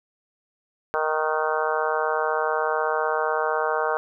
harmonic tone with a mistuned harmonic, 155.9 Hz, D#3, 4 cents sharp, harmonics 3 / 4 / 5 / 6 / 7 / 8 / 9 / 10, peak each -27 / -28 / -29 / -30 / -30 / -31 / -32 / -32 dBFS, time 0.94-3.97 s, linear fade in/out 0 ms, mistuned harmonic 10, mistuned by -32 cents, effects none

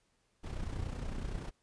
brown noise with amplitude modulation, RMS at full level -36 dBFS, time 0.43-1.51 s, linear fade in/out 20 ms, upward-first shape sine, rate 30.6 Hz, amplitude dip 55%, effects pink hiss -75 dBFS RMS until 1.62 s + resampled to 22050 Hz

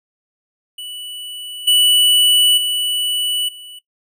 square tone with level steps, 2960 Hz, F#7, in tune, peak -28 / -10 / -17 / -34 dBFS, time 0.78-3.79 s, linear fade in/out 5 ms, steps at 1.67 / 2.57 / 3.48 s, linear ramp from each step 10 ms, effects noise-tail reverb RT60 0.1 s tail -17 dB re dry

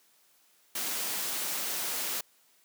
white noise, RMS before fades -33 dBFS, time 0.75-2.21 s, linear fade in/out 5 ms, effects white hiss -65 dBFS RMS until 2.64 s + high-pass 200 Hz 12 dB/octave

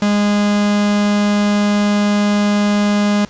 45% pulse tone, 206 Hz, G#3, 14 cents flat, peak -12 dBFS, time 0.02-3.25 s, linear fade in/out 2 ms, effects pink hiss -42 dBFS RMS until 3.29 s + resampled to 16000 Hz

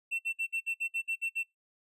triangle tone bursts, 2696 Hz, E7, 38 cents sharp, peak -28 dBFS, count 10, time 0.11-1.434 s, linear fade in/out 20 ms, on 82 ms, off 56 ms, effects noise-tail reverb RT60 0.2 s tail -25 dB re dry + resampled to 32000 Hz

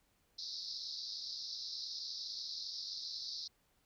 white band-pass noise, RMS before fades -44 dBFS, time 0.38-3.48 s, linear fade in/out 10 ms, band 3900 to 5400 Hz, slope 96 dB/octave, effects pink hiss -75 dBFS RMS until 3.85 s

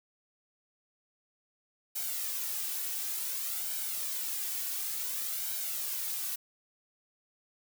blue noise with flanger, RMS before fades -35 dBFS, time 1.95-6.36 s, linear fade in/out 10 ms, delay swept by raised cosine 1.3 to 2.7 ms, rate 0.56 Hz, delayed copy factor +0.6, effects none

